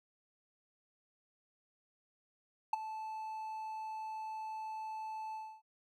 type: tone with ADSR envelope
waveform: triangle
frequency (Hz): 874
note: A5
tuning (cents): -12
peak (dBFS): -23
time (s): 2.73-5.62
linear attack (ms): 4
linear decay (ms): 15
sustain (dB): -15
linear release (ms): 280
effects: none